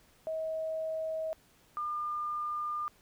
sine tone pair in turn, 638 / 1204.4 Hz, D#5 / D6, +43 / +43 cents, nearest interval major seventh, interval 1100 cents, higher second, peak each -32 / -32 dBFS, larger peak neither, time 0.27-1.33 / 1.77-2.88 s, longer second, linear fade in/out 0 ms, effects pink hiss -64 dBFS RMS until 3.01 s

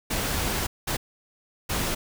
pink noise bursts at uneven times, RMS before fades -27 dBFS, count 3, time 0.1-0.67 / 0.87-0.97 / 1.69-1.95 s, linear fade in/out 10 ms, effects none

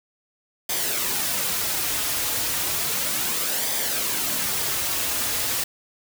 white noise with flanger, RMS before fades -25 dBFS, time 0.69-5.64 s, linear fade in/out 5 ms, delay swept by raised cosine 0.72 to 5.32 ms, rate 0.33 Hz, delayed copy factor -0.5, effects none

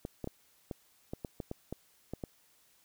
clicks, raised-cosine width 2 ms, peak -24 dBFS, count 11, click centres 0.051 / 0.243 / 0.274 / 0.712 / 1.135 / 1.248 / 1.402 / 1.514 / 1.726 / 2.136 / 2.238 s, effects white hiss -67 dBFS RMS until 2.84 s

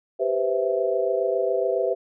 sine chord, C major seventh, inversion second, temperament equal with one note detuned, 392 / 493.9 / 521.1 / 659.3 Hz, G4 / B4 / C5 / E5, 0 / 0 / -7 / 0 cents, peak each -26 dBFS, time 0.19-1.95 s, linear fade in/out 20 ms, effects none

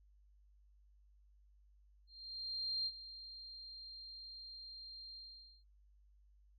sine tone with ADSR envelope, 4187 Hz, C8, in tune, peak -35 dBFS, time 2.07-5.64 s, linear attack 790 ms, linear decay 51 ms, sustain -14 dB, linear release 480 ms, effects added 50 Hz sine -64 dBFS peak until 6.58 s + AAC 32 kbps

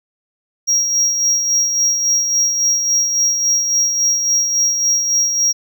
triangle tone with tremolo, 5640 Hz, F8, 16 cents sharp, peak -10 dBFS, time 0.67-5.53 s, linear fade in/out 20 ms, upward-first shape sine, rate 3.6 Hz, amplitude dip 45%, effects none

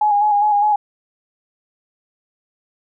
sine tone with vibrato, 830.6 Hz, G#5, in tune, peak -12 dBFS, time 0.01-0.76 s, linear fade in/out 5 ms, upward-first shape square, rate 4.9 Hz, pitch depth 29 cents each way, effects none

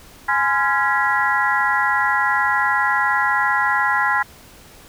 harmonic tone with a mistuned harmonic, 277.2 Hz, C#4, in tune, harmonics 3 / 4 / 5 / 6 / 7, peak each -22 / -22 / -22 / -22 / -22 dBFS, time 0.28-4.23 s, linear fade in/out 10 ms, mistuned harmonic 4, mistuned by -130 cents, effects pink hiss -45 dBFS RMS until 4.88 s

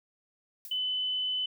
violet noise with exponential decay, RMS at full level -40 dBFS, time 0.65-0.83 s, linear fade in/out 1 ms, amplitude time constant 37 ms
sine tone, 3016 Hz, F#7, 32 cents sharp, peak -28 dBFS, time 0.71-1.46 s, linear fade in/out 5 ms
effects none

